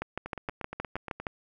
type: two click trains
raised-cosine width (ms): 0.5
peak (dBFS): -22 / -17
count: 9 / 9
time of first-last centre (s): 0.26-1.2 / 0.02-1.268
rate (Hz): 8.51 / 6.41
effects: none